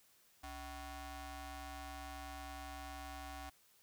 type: ring-modulated tone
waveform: sawtooth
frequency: 349.2 Hz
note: F4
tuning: in tune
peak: -39 dBFS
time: 0.43-3.5 s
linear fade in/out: 10 ms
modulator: 414 Hz
effects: white hiss -69 dBFS RMS until 3.82 s